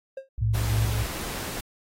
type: tone with exponential decay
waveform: triangle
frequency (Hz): 535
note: C5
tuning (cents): +38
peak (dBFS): -27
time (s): 0.17-0.29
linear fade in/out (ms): 5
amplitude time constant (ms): 26
type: tone with vibrato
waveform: sine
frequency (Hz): 61.3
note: B1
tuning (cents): -12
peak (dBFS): -28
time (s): 0.38-1.06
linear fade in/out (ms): 0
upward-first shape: triangle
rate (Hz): 4.2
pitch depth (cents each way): 50
type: tone with tremolo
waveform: sine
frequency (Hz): 108.8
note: A2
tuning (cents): -19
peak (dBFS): -21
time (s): 0.41-1.03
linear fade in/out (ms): 10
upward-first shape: square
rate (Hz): 3.4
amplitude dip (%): 35
type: noise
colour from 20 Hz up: pink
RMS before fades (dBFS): -34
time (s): 0.54-1.61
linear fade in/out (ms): 10
effects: AAC 48 kbps